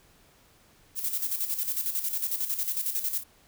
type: noise with tremolo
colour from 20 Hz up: violet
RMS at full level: -28 dBFS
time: 0.95-3.24 s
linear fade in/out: 50 ms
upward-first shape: square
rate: 11 Hz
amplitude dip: 60%
effects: pink hiss -60 dBFS RMS until 3.47 s